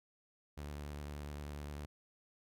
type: tone with vibrato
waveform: sawtooth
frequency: 73.1 Hz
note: D2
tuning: 7 cents flat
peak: -39 dBFS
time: 0.57-1.86 s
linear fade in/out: 10 ms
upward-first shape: square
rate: 10 Hz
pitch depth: 23 cents each way
effects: none